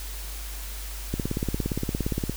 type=click train; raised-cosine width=3 ms; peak=-13 dBFS; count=21; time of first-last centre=1.14-2.296 s; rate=17.3 Hz; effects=added 50 Hz sine -34 dBFS peak until 2.36 s + white hiss -40 dBFS RMS until 2.36 s